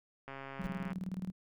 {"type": "click train", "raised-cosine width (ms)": 0.5, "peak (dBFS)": -30, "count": 88, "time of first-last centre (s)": [0.28, 0.92], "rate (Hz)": 136}
{"type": "noise with exponential growth", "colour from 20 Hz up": "brown", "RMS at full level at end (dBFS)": -39, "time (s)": [0.58, 0.66], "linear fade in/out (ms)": 0, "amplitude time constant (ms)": 16}
{"type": "tone with tremolo", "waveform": "sine", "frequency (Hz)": 185, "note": "F#3", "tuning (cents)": 0, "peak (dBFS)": -34, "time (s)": [0.59, 1.32], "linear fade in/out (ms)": 10, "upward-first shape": "square", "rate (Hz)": 19, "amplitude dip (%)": 80}
{"effects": []}